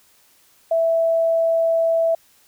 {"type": "tone", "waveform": "sine", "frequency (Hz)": 659.3, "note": "E5", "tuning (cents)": 0, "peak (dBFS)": -15, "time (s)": [0.71, 2.15], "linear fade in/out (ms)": 5, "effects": ["white hiss -56 dBFS RMS until 2.47 s"]}